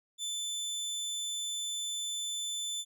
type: tone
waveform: 25% pulse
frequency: 3520 Hz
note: A7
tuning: in tune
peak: -30 dBFS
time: 0.18-2.85 s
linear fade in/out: 50 ms
effects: none

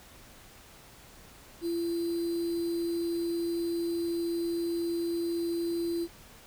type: tone with sample-and-hold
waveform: sine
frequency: 339.1 Hz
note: E4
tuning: 49 cents sharp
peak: -28 dBFS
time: 1.61-6.08 s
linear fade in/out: 50 ms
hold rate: 4410 Hz
effects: pink hiss -53 dBFS RMS until 6.46 s

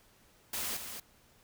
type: noise with echo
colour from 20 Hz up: white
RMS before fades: -36 dBFS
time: 0.53-0.77 s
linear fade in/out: 5 ms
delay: 230 ms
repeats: 1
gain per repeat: -7 dB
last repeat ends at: 1 s
effects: pink hiss -64 dBFS RMS until 1.43 s

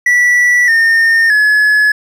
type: tone with pitch steps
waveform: triangle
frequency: 1955 / 1824.1 / 1701.9 Hz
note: B6 / A#6 / G#6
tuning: -18 / -38 / +42 cents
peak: -5 dBFS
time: 0.06-1.92 s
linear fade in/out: 5 ms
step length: 620 ms
effects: none

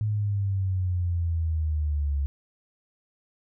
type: exponential sweep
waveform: sine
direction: down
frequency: 107.8 to 69.3 Hz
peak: -23 dBFS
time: 0.01-2.26 s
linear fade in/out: 0 ms
effects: none

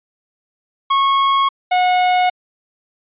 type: tone pair in turn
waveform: 45% pulse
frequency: 1096 / 728.3 Hz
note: C#6 / F#5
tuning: -20 / -28 cents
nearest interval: perfect fifth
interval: 708 cents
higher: first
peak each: -12 dBFS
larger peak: neither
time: 0.9-1.49 / 1.71-2.3 s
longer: neither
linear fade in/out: 10 ms
effects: resampled to 8000 Hz

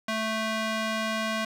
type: tone with band-pass filter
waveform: square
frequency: 220 Hz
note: A3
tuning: in tune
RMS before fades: -29 dBFS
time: 0.08-1.45 s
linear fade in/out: 5 ms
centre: 2100 Hz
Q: 0.52
effects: 8-bit

